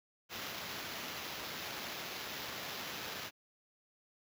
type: noise with sample-and-hold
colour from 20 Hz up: white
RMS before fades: -43 dBFS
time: 0.29-3.31 s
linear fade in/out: 50 ms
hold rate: 8820 Hz
effects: high-pass 80 Hz 12 dB/octave